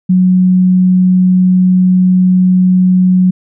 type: tone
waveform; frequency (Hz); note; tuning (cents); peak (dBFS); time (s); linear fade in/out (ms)
sine; 183.7; F#3; -12; -5; 0.09-3.31; 10
effects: none